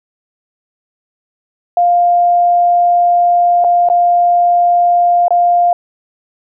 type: tone with dropouts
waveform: sine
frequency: 701 Hz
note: F5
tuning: 6 cents sharp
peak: -7 dBFS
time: 1.77-5.73 s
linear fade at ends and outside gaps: 2 ms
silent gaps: 3.641-3.645 / 3.888-3.899 / 5.282-5.306 s
effects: none